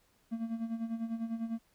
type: tone with tremolo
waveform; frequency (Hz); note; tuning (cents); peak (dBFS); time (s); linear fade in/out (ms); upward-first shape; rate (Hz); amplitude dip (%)
triangle; 227.6; A#3; -41; -29; 0.31-1.59; 20; sine; 10; 70
effects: pink hiss -70 dBFS RMS until 1.74 s